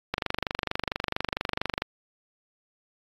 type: click train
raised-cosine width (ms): 0.3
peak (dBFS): -10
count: 42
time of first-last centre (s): 0.14-1.82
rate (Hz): 24.4
effects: AAC 32 kbps